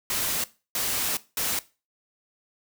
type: noise bursts at uneven times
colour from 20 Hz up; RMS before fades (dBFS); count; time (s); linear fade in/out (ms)
white; -27; 3; 0.1-0.44 / 0.75-1.17 / 1.37-1.59; 2
effects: noise-tail reverb RT60 0.3 s tail -18 dB re dry